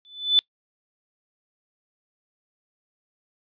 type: tone with exponential growth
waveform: sine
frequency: 3500 Hz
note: A7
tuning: 10 cents flat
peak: -11 dBFS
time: 0.05-0.39 s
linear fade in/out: 0 ms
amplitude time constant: 72 ms
effects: noise-tail reverb RT60 0.1 s tail -26 dB re dry + resampled to 11025 Hz